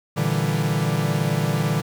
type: chord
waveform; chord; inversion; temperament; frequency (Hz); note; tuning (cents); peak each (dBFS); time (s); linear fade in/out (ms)
45% pulse; E half-diminished seventh; second; equal; 116.54 / 146.83 / 164.81 / 196; Bb2 / D3 / E3 / G3; 0 / 0 / 0 / 0; -27 / -23 / -25 / -29; 0.16-1.82; 20
effects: 8-bit